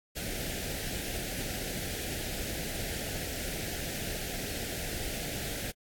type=band-stop noise; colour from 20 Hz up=pink; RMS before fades=-36 dBFS; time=0.15-5.72 s; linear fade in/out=20 ms; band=770 to 1500 Hz; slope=48 dB/octave; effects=AAC 64 kbps